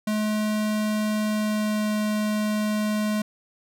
square tone with pitch glide, 213.3 to 212.1 Hz, G#3 to G#3, +46 to +37 cents, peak -23 dBFS, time 0.07-3.22 s, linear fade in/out 5 ms, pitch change -9 cents, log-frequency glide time 1.26-1.95 s, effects none

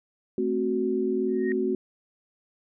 sine chord, F# diminished, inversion first, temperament equal, 220 / 261.6 / 370 Hz, A3 / C4 / F#4, 0 / 0 / 0 cents, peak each -30 / -29 / -25 dBFS, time 0.38-1.75 s, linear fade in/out 2 ms
sine tone with exponential growth, 1864.7 Hz, A#6, in tune, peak -29 dBFS, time 1.28-1.52 s, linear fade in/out 1 ms, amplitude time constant 51 ms
effects none

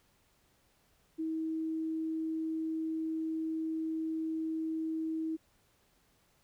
sine tone, 320 Hz, D#4, 49 cents sharp, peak -32 dBFS, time 1.18-5.37 s, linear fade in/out 20 ms, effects pink hiss -70 dBFS RMS until 6.43 s

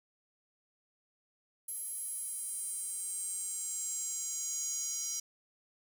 square tone with high-pass filter sweep, 445.1 Hz, A4, 20 cents sharp, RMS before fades -38 dBFS, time 1.68-5.2 s, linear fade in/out 5 ms, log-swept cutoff 11000 to 6100 Hz, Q 7.7, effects none

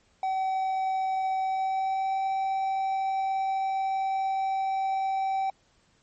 triangle tone with pitch glide, 762 to 771.7 Hz, G5 to G5, -49 to -27 cents, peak -23 dBFS, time 0.23-5.5 s, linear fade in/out 2 ms, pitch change +22 cents, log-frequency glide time 1.41-2.2 s, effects pink hiss -65 dBFS RMS until 6.02 s + MP3 32 kbps

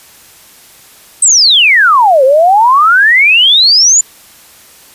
sine exponential two-way sweep, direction down then up, 8540 to 510 to 7210 Hz, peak -3 dBFS, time 1.22-4.01 s, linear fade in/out 5 ms, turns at 2.24 s, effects white hiss -39 dBFS RMS until 4.94 s + resampled to 32000 Hz

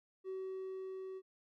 triangle tone with level ramp, 378.8 Hz, F#4, 41 cents sharp, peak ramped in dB -36 to -41 dBFS, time 0.24-1.22 s, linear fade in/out 50 ms, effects tanh soft clip ceiling -34 dBFS

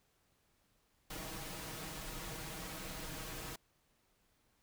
pink noise with comb filter, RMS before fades -45 dBFS, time 1.1-3.56 s, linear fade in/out 5 ms, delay 6.3 ms, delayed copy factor +0.7, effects pink hiss -75 dBFS RMS until 4.62 s

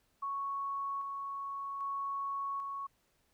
sine tone with tremolo, 1108.7 Hz, C#6, in tune, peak -34 dBFS, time 0.22-2.87 s, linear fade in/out 10 ms, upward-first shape square, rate 0.63 Hz, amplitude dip 30%, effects pink hiss -74 dBFS RMS until 3.33 s

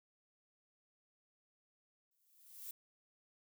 violet noise with exponential growth, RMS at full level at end -45 dBFS, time 2.11-2.71 s, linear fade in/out 2 ms, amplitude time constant 130 ms, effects none

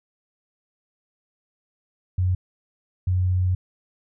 sine tone pair in turn, 91.5 / 91.5 Hz, F#2 / F#2, -19 / -19 cents, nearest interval unison, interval 0 cents, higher neither, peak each -18 dBFS, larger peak neither, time 2.18-2.35 / 3.07-3.55 s, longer second, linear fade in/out 5 ms, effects none

